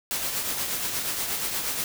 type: noise with tremolo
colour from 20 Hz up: white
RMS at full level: -27 dBFS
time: 0.11-1.84 s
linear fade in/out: 0 ms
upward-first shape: triangle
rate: 8.4 Hz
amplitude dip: 45%
effects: none